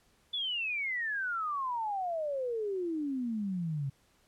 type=exponential sweep; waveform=sine; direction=down; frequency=3500 to 133.2 Hz; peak=-31 dBFS; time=0.33-3.9 s; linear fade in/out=10 ms; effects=pink hiss -68 dBFS RMS until 4.27 s + low-pass 12000 Hz 12 dB/octave